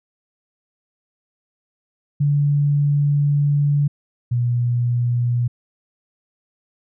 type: tone pair in turn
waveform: sine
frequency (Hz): 144.4 / 121.08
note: D3 / B2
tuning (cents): -29 / -34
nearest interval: minor third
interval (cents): 305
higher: first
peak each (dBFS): -14 / -16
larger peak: first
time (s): 2.2-3.88 / 4.31-5.48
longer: first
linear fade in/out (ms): 10
effects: none